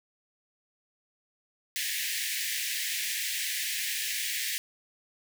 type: high-pass noise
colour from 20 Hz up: pink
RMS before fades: -32 dBFS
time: 1.76-4.58 s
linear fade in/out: 0 ms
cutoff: 1700 Hz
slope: 96 dB/octave
effects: none